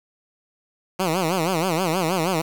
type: tone with vibrato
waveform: 10% pulse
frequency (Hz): 173.7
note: F3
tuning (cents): -9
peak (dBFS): -12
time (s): 0.99-2.42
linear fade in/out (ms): 10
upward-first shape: sine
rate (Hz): 6.3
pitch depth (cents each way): 180
effects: 7-bit